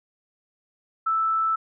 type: tone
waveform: sine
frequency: 1318.5 Hz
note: E6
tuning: in tune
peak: -20 dBFS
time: 1.06-1.56 s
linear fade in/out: 10 ms
effects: none

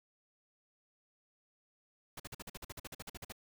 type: noise bursts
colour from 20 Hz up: pink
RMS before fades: -45 dBFS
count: 16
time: 2.17-3.323 s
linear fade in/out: 5 ms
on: 28 ms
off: 47 ms
effects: none

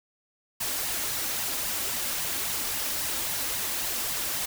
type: noise with flanger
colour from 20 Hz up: white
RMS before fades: -30 dBFS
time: 0.6-4.46 s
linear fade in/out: 10 ms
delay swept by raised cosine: 1 to 3.7 ms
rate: 3.7 Hz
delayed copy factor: +0.5
effects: none

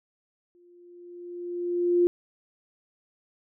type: tone with exponential growth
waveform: sine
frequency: 350.7 Hz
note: F4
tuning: 7 cents sharp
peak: -16 dBFS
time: 0.55-2.07 s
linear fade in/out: 0 ms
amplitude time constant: 330 ms
effects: none

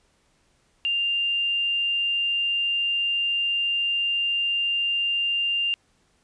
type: tone with tanh clipping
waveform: triangle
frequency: 2794 Hz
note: F7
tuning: in tune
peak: -21 dBFS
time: 0.85-5.74 s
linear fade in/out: 0 ms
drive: 2 dB
effects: pink hiss -65 dBFS RMS until 6.23 s + resampled to 22050 Hz

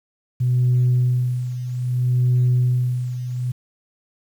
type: tone with tremolo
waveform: sine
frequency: 124.6 Hz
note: B2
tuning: 16 cents sharp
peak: -12 dBFS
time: 0.4-3.52 s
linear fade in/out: 10 ms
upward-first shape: sine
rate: 0.62 Hz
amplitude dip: 75%
effects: tanh soft clip ceiling -11 dBFS + 8-bit

